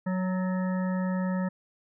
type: harmonic tone with a mistuned harmonic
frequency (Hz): 185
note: F#3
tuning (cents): 0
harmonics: 1 / 3 / 5 / 7 / 9 / 10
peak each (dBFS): -26 / -36 / -40 / -43 / -45 / -46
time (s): 0.06-1.49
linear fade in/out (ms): 10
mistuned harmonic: 9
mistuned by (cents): +51
effects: none